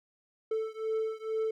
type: beating tone pair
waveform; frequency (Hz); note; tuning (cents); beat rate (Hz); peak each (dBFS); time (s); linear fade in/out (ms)
triangle; 440 / 442.2; A4 / A4; 0 / +9; 2.2; -31 / -32; 0.51-1.51; 5
effects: none